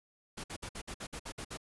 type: noise bursts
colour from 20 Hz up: pink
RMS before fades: -42 dBFS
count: 10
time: 0.37-1.574 s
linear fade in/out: 10 ms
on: 70 ms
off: 56 ms
effects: resampled to 24000 Hz